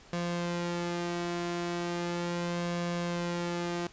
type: tone with flanger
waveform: sawtooth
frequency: 173.3 Hz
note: F3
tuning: 13 cents flat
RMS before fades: -33 dBFS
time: 0.13-3.87 s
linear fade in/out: 2 ms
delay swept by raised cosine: 1.8 to 2.77 ms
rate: 0.37 Hz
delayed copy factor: +0.5
effects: pink hiss -55 dBFS RMS until 3.92 s + resampled to 16000 Hz